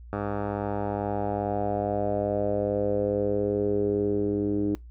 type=tone with low-pass filter sweep; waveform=10% pulse; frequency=102.4 Hz; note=G#2; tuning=24 cents flat; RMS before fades=-27 dBFS; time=0.13-4.75 s; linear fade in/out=0 ms; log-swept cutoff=1100 to 330 Hz; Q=4.4; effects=noise-tail reverb RT60 0.2 s tail -26 dB re dry + added 59 Hz sine -42 dBFS peak until 4.9 s